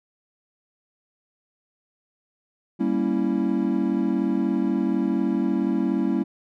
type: chord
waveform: triangle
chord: G diminished seventh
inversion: none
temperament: equal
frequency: 196 / 233.1 / 277.2 / 329.6 Hz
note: G3 / Bb3 / Db4 / Fb4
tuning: 0 / 0 / 0 / 0 cents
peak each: -24 dBFS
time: 2.79-6.24 s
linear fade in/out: 20 ms
effects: none